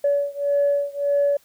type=beating tone pair; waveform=sine; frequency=569 / 570.7 Hz; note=C#5 / D5; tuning=+45 / -50 cents; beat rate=1.7 Hz; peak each=-20 / -21 dBFS; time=0.04-1.37 s; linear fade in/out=5 ms; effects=tanh soft clip ceiling -12 dBFS + white hiss -58 dBFS RMS until 1.44 s